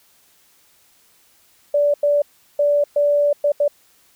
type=tone bursts at uneven times; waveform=sine; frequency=581 Hz; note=D5; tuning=19 cents flat; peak=-13 dBFS; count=6; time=1.74-1.94 / 2.03-2.22 / 2.59-2.84 / 2.96-3.33 / 3.44-3.52 / 3.6-3.68 s; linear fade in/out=5 ms; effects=white hiss -56 dBFS RMS until 4.15 s